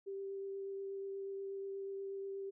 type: tone with vibrato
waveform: sine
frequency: 392 Hz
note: G4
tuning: in tune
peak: -40 dBFS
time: 0.06-2.51 s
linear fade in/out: 20 ms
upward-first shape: triangle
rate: 8.3 Hz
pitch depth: 11 cents each way
effects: none